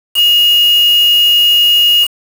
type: tone with quantisation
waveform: sine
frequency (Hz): 2864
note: F7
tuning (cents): +43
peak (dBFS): -6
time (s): 0.14-2.08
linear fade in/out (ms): 50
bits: 3
effects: none